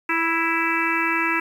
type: harmonic tone with a mistuned harmonic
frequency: 330.8 Hz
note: E4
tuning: 6 cents sharp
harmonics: 1 / 3 / 4 / 5 / 6 / 7 / 8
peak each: -27 / -27 / -27 / -27 / -27 / -27 / -27 dBFS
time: 0.09-1.4 s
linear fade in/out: 5 ms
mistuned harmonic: 3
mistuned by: -21 cents
effects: 8-bit